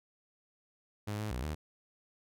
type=tone with pitch steps; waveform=sawtooth; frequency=104.2 / 106.8 / 62.1 / 76.5 Hz; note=G#2 / G#2 / B1 / D#2; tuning=+6 / +49 / +10 / -29 cents; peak=-31 dBFS; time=1.07-1.55 s; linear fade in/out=10 ms; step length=120 ms; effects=none